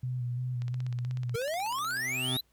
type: tone with vibrato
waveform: sine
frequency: 124.1 Hz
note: B2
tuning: 9 cents sharp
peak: -30 dBFS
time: 0.03-1.36 s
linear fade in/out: 5 ms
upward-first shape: square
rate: 2.9 Hz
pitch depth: 28 cents each way
type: click train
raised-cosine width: 0.2 ms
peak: -30 dBFS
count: 23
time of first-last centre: 0.62-1.97 s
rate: 16.3 Hz
type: exponential sweep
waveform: square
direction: up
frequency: 440 to 4112 Hz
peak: -31 dBFS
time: 1.34-2.41 s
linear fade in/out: 10 ms
type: tone with exponential growth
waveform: 25% pulse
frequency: 128.4 Hz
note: C3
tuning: 32 cents flat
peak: -26 dBFS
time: 1.4-2.37 s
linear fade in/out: 5 ms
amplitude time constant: 210 ms
effects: added 60 Hz sine -70 dBFS peak until 2.52 s + pink hiss -71 dBFS RMS until 2.52 s